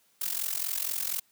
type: noise with amplitude modulation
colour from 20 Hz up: blue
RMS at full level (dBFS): -28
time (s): 0.21-1.2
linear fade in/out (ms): 5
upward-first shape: sine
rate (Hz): 44.2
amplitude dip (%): 85
effects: white hiss -67 dBFS RMS until 1.31 s + high-pass 80 Hz 12 dB/octave